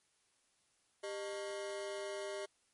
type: ring-modulated tone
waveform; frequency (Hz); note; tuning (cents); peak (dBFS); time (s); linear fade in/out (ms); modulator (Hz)
40% pulse; 504; B4; +35; -36; 1.03-2.46; 10; 108
effects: white hiss -75 dBFS RMS until 2.73 s + MP3 48 kbps